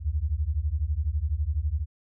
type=beating tone pair; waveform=sine; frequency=69.3 / 81.3 Hz; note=C#2 / E2; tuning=0 / -23 cents; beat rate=12 Hz; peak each=-27 dBFS; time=0-1.86 s; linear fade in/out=50 ms; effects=none